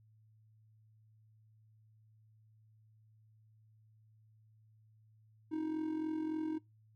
triangle tone with amplitude modulation, 313.8 Hz, D#4, 15 cents sharp, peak -30 dBFS, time 5.51-6.59 s, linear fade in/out 20 ms, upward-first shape sine, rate 43.5 Hz, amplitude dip 60%, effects noise-tail reverb RT60 0.2 s tail -23 dB re dry + added 109 Hz sine -63 dBFS peak until 6.95 s

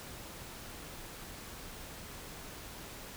silence, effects pink hiss -47 dBFS RMS until 3.16 s

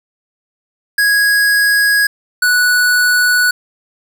square tone pair in turn, 1657 / 1476.2 Hz, G#6 / F#6, -4 / -4 cents, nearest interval major second, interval 200 cents, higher first, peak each -10 dBFS, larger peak neither, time 0.98-2.07 / 2.42-3.51 s, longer neither, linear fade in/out 5 ms, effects 7-bit

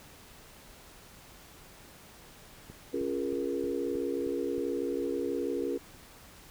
click train, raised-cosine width 3 ms, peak -33 dBFS, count 7, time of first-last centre 2.7-4.581 s, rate 3.19 Hz
sine chord, Bb minor seventh, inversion first, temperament equal with one note detuned, 277.2 / 349.2 / 415.3 / 474 Hz, Db4 / F4 / Ab4 / Bb4, 0 / 0 / 0 / +29 cents, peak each -35 dBFS, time 2.93-5.78 s, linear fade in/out 10 ms
effects pink hiss -53 dBFS RMS until 6.5 s

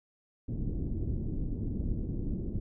pink low-pass noise, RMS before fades -33 dBFS, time 0.48-2.6 s, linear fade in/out 10 ms, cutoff 320 Hz, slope 24 dB/octave, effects none

